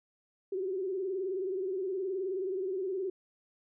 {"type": "tone with vibrato", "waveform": "sine", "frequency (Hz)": 378.7, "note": "F#4", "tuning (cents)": 40, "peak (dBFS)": -31, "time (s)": [0.52, 3.1], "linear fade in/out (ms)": 5, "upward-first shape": "sine", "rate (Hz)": 19, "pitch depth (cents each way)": 87, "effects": []}